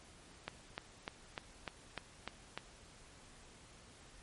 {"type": "click train", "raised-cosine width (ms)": 0.3, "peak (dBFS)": -23, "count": 8, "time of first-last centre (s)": [0.48, 2.576], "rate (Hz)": 3.34, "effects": ["pink hiss -59 dBFS RMS until 4.22 s", "MP3 48 kbps"]}